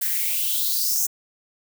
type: noise with high-pass filter sweep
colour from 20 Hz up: violet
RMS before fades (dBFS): -23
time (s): 0.01-1.07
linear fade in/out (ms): 10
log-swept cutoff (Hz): 1600 to 6700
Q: 5.1
effects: none